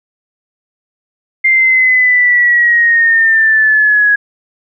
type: linear sweep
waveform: sine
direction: down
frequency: 2102 to 1661.2 Hz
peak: -6 dBFS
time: 1.44-4.16 s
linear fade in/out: 10 ms
effects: none